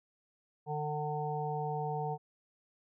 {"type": "harmonic tone", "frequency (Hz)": 150, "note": "D3", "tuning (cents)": 37, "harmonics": [1, 3, 5, 6], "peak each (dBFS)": [-37, -39, -37, -41], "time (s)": [0.66, 2.18], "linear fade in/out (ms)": 50, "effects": []}